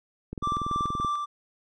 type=click train; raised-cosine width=3 ms; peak=-21 dBFS; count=16; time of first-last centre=0.33-1.048 s; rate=20.9 Hz
type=tone with tremolo; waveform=triangle; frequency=1174.7 Hz; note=D6; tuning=in tune; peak=-23 dBFS; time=0.42-1.26 s; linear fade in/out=20 ms; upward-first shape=square; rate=3.4 Hz; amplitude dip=35%
effects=resampled to 22050 Hz